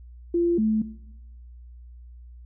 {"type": "tone pair in turn", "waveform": "sine", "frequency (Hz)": [343.6, 217.4], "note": ["F4", "A3"], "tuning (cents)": [-28, -21], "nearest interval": "minor sixth", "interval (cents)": 793, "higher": "first", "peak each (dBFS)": -19, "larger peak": "neither", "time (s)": [[0.34, 0.58], [0.58, 0.82]], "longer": "neither", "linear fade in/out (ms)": 5, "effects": ["noise-tail reverb RT60 0.9 s tail -19 dB re dry", "added 60 Hz sine -42 dBFS peak until 2.45 s"]}